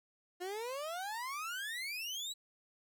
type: exponential sweep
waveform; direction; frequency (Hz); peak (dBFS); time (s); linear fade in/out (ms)
30% pulse; up; 349.2 to 4000; -36; 0.4-2.34; 20
effects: none